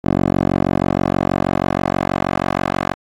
10% pulse tone with band-pass filter sweep, 46.25 Hz, F#1, in tune, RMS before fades -18 dBFS, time 0.04-2.94 s, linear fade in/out 10 ms, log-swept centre 390 to 1000 Hz, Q 0.85, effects AAC 48 kbps

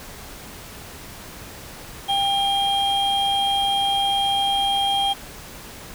triangle tone pair together, 795 / 3219 Hz, G5 / G7, +24 / +45 cents, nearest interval 2 octaves, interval 2421 cents, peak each -19 / -20 dBFS, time 2.08-5.14 s, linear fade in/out 20 ms, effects pink hiss -39 dBFS RMS until 5.94 s

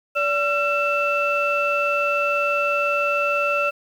sine tone cluster, 578 / 1357 / 2659 Hz, D5 / E6 / E7, -28 / +50 / +14 cents, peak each -22 dBFS, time 0.15-3.71 s, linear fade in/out 20 ms, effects tanh soft clip ceiling -11 dBFS + 8-bit

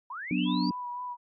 sine linear sweep, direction up, 913 to 4828 Hz, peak -35 dBFS, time 0.1-0.7 s, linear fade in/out 5 ms
sine chord, B minor, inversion second, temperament equal with one note detuned, 183.3 / 246.9 / 293.7 Hz, F#3 / B3 / D4, -16 / 0 / 0 cents, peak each -29 dBFS, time 0.31-0.71 s, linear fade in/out 2 ms
sine tone with exponential decay, 2666 Hz, E7, 19 cents sharp, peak -33 dBFS, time 0.37-0.74 s, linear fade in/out 2 ms, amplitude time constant 79 ms
sine tone with vibrato, 982 Hz, B5, 10 cents flat, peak -33 dBFS, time 0.45-1.17 s, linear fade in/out 50 ms, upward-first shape sine, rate 3.9 Hz, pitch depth 22 cents each way
effects MP3 32 kbps

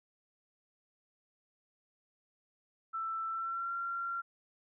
sine tone with pitch glide, 1329 to 1375.1 Hz, E6 to F6, +14 to -27 cents, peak -34 dBFS, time 2.93-4.22 s, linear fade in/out 20 ms, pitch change +59 cents, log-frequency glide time 3.28-3.72 s, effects none

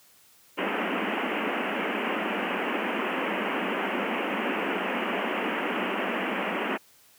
pink band-pass noise, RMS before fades -29 dBFS, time 0.57-6.78 s, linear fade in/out 20 ms, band 190 to 3000 Hz, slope 96 dB/octave, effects white hiss -58 dBFS RMS until 7.18 s + high-pass 60 Hz 12 dB/octave

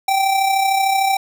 square tone with amplitude modulation, 778 Hz, G5, 13 cents flat, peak -13 dBFS, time 0.08-1.17 s, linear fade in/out 5 ms, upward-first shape sine, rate 33.3 Hz, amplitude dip 45%, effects none

